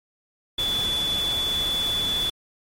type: tone in noise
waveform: sine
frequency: 3454 Hz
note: A7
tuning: 33 cents flat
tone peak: -22 dBFS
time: 0.58-2.3 s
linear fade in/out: 5 ms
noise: pink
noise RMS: -33 dBFS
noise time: 0.58-2.3 s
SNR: +8 dB
effects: MP3 64 kbps